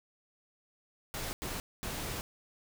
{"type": "noise bursts at uneven times", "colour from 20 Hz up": "pink", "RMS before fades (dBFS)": -38, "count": 3, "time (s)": [[1.14, 1.33], [1.42, 1.6], [1.83, 2.21]], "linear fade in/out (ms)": 0, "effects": []}